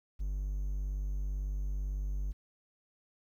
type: tone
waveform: triangle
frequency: 49 Hz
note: G1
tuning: in tune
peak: -30 dBFS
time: 0.19-2.33 s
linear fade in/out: 20 ms
effects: 11-bit